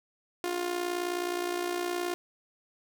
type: tone with amplitude modulation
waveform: sawtooth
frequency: 353.1 Hz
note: F4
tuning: 19 cents sharp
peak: -23 dBFS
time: 0.44-2.14 s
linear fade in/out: 0 ms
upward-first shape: sine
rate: 59.2 Hz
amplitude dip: 65%
effects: none